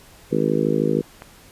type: harmonic tone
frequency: 53 Hz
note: G#1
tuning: 36 cents sharp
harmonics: 3 / 4 / 5 / 6 / 7 / 8 / 9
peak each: -25 / -25 / -25 / -25 / -25 / -25 / -25 dBFS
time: 0.31-1.02 s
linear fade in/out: 20 ms
type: click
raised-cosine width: 0.5 ms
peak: -21 dBFS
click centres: 1.221 s
effects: pink hiss -48 dBFS RMS until 1.51 s + resampled to 32000 Hz